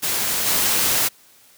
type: noise with level steps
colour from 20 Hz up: white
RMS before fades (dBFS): -22 / -19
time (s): 0.02-1.09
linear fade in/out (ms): 20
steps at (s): 0.46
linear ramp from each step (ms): 10
effects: white hiss -52 dBFS RMS until 1.57 s + high-pass 60 Hz 12 dB/octave